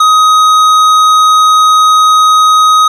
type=tone with tanh clipping; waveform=triangle; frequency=1258 Hz; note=D#6; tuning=19 cents sharp; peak=-5 dBFS; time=0-2.88 s; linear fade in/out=5 ms; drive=16 dB; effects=none